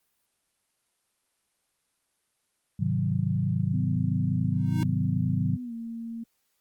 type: chord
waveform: sine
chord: Ab dominant seventh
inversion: none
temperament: equal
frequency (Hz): 103.83 / 130.81 / 155.56 / 185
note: Ab2 / C3 / Eb3 / Gb3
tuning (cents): 0 / 0 / 0 / 0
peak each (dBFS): -29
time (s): 2.79-5.57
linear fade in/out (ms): 10
type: tone with pitch glide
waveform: sine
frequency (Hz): 249.2 to 229.8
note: B3 to A#3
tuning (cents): +16 to -25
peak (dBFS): -33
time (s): 3.73-6.24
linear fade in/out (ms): 10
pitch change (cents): -141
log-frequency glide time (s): 5.62-5.73
type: tone with exponential growth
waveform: square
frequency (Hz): 311.1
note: D#4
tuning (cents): 0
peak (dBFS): -29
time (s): 4.51-4.83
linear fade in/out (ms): 0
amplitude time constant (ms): 68
effects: white hiss -74 dBFS RMS until 6.6 s + Opus 32 kbps